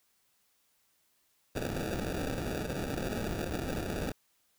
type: noise with sample-and-hold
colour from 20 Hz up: white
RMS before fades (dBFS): -35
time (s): 1.55-4.12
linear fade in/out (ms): 5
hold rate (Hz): 1050
effects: white hiss -72 dBFS RMS until 4.58 s